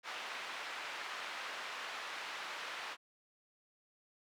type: band-pass noise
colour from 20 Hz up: pink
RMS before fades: -44 dBFS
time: 0.03-2.97 s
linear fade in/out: 50 ms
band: 1000 to 3200 Hz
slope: 12 dB/octave
effects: none